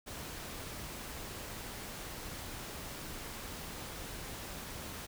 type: noise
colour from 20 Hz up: pink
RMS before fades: -44 dBFS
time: 0.06-5.07 s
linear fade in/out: 20 ms
effects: none